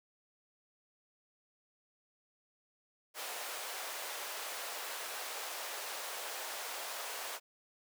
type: high-pass noise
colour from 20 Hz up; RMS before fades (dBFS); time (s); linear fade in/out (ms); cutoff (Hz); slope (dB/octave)
pink; -42; 3.14-7.4; 50; 520; 24
effects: none